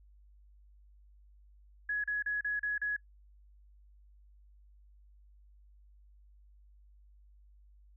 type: tone bursts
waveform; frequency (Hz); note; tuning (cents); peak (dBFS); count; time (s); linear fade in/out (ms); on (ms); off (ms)
sine; 1680; G#6; +19; -30; 6; 1.89-2.965; 5; 150; 35
effects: noise-tail reverb RT60 0.1 s tail -23 dB re dry + added 50 Hz sine -57 dBFS peak until 7.96 s